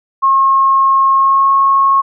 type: tone with pitch glide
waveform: sine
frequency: 1080 to 1091.9 Hz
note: C#6 to C#6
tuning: -45 to -26 cents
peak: -7 dBFS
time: 0.22-2.02 s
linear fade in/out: 20 ms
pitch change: +19 cents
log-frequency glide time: 1.14-1.51 s
effects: none